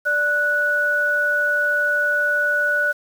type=tone pair together; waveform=sine; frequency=587.3 / 1474.8 Hz; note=D5 / F#6; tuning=0 / -6 cents; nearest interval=octave + major third; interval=1594 cents; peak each=-25 / -17 dBFS; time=0.05-2.93 s; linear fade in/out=20 ms; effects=7-bit